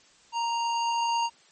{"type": "tone with level ramp", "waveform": "square", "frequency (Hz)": 932.3, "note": "A#5", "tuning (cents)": 0, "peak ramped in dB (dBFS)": [-27, -24], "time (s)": [0.32, 1.3], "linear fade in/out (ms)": 50, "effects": ["white hiss -58 dBFS RMS until 1.51 s", "MP3 32 kbps"]}